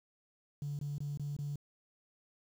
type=tone bursts; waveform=triangle; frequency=144.3 Hz; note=D3; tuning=30 cents flat; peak=-32 dBFS; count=5; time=0.62-1.558 s; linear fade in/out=2 ms; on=170 ms; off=22 ms; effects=tanh soft clip ceiling -33 dBFS + 10-bit